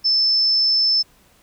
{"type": "tone", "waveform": "sine", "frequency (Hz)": 5274, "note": "E8", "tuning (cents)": 0, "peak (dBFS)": -14, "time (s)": [0.04, 1.03], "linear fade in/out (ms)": 20, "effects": ["pink hiss -55 dBFS RMS until 1.42 s"]}